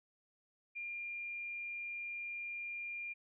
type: tone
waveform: sine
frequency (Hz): 2400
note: D7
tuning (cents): +37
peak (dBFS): -40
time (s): 0.75-3.14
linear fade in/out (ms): 20
effects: none